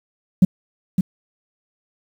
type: tone with echo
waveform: sine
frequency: 185 Hz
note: F#3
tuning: in tune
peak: -5 dBFS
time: 0.42-0.45 s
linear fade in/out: 5 ms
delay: 560 ms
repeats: 1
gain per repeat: -7 dB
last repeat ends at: 1.01 s
effects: tanh soft clip ceiling -3 dBFS + 7-bit